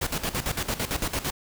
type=noise with tremolo; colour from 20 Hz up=pink; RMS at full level=-27 dBFS; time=0.01-1.31 s; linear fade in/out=10 ms; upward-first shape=square; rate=8.9 Hz; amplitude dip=75%; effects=none